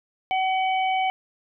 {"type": "harmonic tone", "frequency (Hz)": 756, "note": "F#5", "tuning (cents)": 37, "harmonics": [1, 3, 4], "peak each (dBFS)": [-21, -29, -34], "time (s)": [0.31, 1.1], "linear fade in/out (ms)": 0, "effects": []}